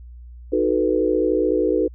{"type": "chord", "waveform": "sine", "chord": "B dominant seventh", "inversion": "first", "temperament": "equal", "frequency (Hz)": [311.1, 370, 440, 493.9], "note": ["D#4", "F#4", "A4", "B4"], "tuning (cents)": [0, 0, 0, 0], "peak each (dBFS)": -22, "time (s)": [0.52, 1.88], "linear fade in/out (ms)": 10, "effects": ["added 60 Hz sine -37 dBFS peak until 1.94 s"]}